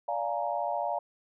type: chord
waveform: sine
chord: Bb dominant seventh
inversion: first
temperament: just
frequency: 582.7 / 699.2 / 839.1 / 932.3 Hz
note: D5 / F5 / Ab5 / Bb5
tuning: -14 / +2 / +18 / 0 cents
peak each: -34 / -32 / -35 / -35 dBFS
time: 0.08-0.99 s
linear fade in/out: 5 ms
effects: none